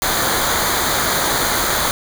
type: noise with comb filter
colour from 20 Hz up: pink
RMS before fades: -18 dBFS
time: 0.02-1.91 s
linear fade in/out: 0 ms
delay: 0.37 ms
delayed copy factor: -0.7
effects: none